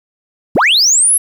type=linear sweep; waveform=sine; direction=up; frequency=61.74 to 11370 Hz; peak=-5 dBFS; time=0.55-1.18 s; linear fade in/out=10 ms; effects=tanh soft clip ceiling -6 dBFS + 7-bit